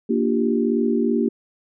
sine chord, G minor seventh, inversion first, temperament equal, 233.1 / 293.7 / 349.2 / 392 Hz, Bb3 / D4 / F4 / G4, 0 / 0 / 0 / 0 cents, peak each -20 / -25 / -25 / -23 dBFS, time 0.09-1.29 s, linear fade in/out 10 ms, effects none

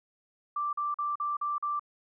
sine tone bursts, 1174.7 Hz, D6, in tune, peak -28 dBFS, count 6, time 0.56-1.795 s, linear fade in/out 5 ms, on 170 ms, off 43 ms, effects none

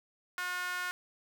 sawtooth tone with high-pass filter, 360 Hz, F#4, 47 cents flat, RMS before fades -36 dBFS, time 0.38-0.91 s, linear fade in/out 0 ms, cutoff 1400 Hz, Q 3.4, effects none

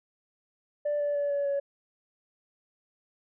sine tone with pitch steps, 587.3 / 580.9 / 574.5 / 568.3 / 562.1 Hz, D5 / D5 / D5 / C#5 / C#5, 0 / -19 / -38 / +43 / +24 cents, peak -24 dBFS, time 0.85-1.6 s, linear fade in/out 10 ms, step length 150 ms, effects tanh soft clip ceiling -23 dBFS

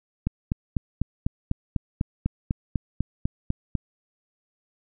click train, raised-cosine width 5 ms, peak -11 dBFS, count 15, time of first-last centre 0.27-3.753 s, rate 4.02 Hz, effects none

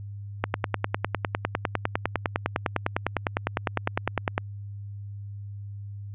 click train, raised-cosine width 0.5 ms, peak -8 dBFS, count 40, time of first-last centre 0.44-4.379 s, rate 9.9 Hz, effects added 101 Hz sine -35 dBFS peak until 6.14 s + resampled to 8000 Hz

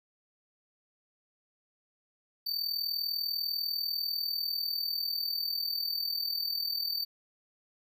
square tone with amplitude modulation, 4582 Hz, D8, 44 cents flat, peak -28 dBFS, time 2.46-7.05 s, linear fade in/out 10 ms, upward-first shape sine, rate 40.1 Hz, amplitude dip 70%, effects none

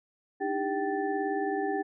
sine tone cluster, 302.1 / 320.6 / 398.6 / 773 / 1759 Hz, D4 / E4 / G4 / G5 / A6, +49 / -48 / +29 / -24 / -1 cents, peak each -34 / -39 / -31 / -32 / -39 dBFS, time 0.4-1.83 s, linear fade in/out 20 ms, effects none

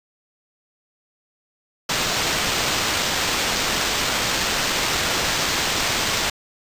violet noise with sample-and-hold, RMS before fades -22 dBFS, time 1.89-6.3 s, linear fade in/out 5 ms, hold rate 11025 Hz, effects resampled to 32000 Hz

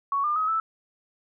sine tone with pitch steps, 1115 / 1202 / 1269 / 1316 Hz, C#6 / D6 / D#6 / E6, +10 / +40 / +34 / -3 cents, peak -22 dBFS, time 0.12-0.6 s, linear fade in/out 2 ms, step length 120 ms, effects none

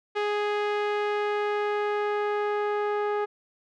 sawtooth tone with low-pass filter sweep, 415.3 Hz, G#4, in tune, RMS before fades -27 dBFS, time 0.15-3.26 s, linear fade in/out 20 ms, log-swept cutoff 2800 to 1400 Hz, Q 1, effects none

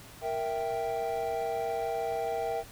triangle chord, E diminished, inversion second, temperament equal, 466.2 / 659.3 / 784 Hz, Bb4 / E5 / G5, 0 / 0 / 0 cents, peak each -32 dBFS, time 0.21-2.64 s, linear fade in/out 50 ms, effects added 112 Hz sine -56 dBFS peak until 2.71 s + pink hiss -50 dBFS RMS until 2.71 s

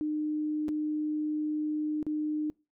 sine tone with dropouts, 304 Hz, D#4, 40 cents flat, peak -28 dBFS, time 0.01-2.5 s, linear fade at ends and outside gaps 0 ms, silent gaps 0.683-0.689 / 2.028-2.066 s, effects noise-tail reverb RT60 0.3 s tail -26 dB re dry

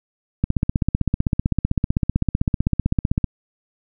click train, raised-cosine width 5 ms, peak -5 dBFS, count 45, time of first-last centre 0.44-3.243 s, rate 15.7 Hz, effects none

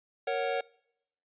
square chord, F# major, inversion first, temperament equal, 466.2 / 554.4 / 740 Hz, A#4 / C#5 / F#5, 0 / 0 / 0 cents, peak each -34 / -33 / -34 dBFS, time 0.27-0.61 s, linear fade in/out 5 ms, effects noise-tail reverb RT60 0.8 s tail -25 dB re dry + resampled to 8000 Hz

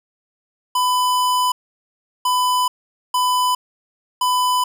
square tone bursts at uneven times, 1000 Hz, B5, 21 cents sharp, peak -16 dBFS, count 4, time 0.75-1.52 / 2.25-2.68 / 3.14-3.55 / 4.21-4.64 s, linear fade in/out 5 ms, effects 9-bit

